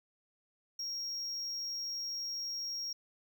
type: tone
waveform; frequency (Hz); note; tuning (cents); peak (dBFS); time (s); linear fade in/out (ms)
triangle; 5588; F8; 0; -35; 0.79-2.93; 5
effects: none